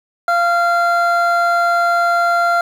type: tone pair together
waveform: triangle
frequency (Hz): 691 / 1382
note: F5 / F6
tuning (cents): -19 / -19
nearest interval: octave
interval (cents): 1200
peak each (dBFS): -13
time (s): 0.28-2.61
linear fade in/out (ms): 2
effects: 7-bit